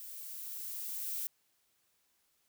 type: noise with level ramp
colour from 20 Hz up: violet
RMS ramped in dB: -47 to -37 dBFS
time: 0-1.27 s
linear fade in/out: 0 ms
effects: white hiss -75 dBFS RMS until 2.48 s